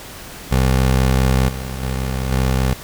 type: tone with level steps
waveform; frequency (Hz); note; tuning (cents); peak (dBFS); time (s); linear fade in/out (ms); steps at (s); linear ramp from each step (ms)
20% pulse; 65; C2; -11; -8 / -20 / -15 / -10; 0.51-2.74; 10; 1.48 / 1.82 / 2.31; 10
effects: pink hiss -35 dBFS RMS until 2.83 s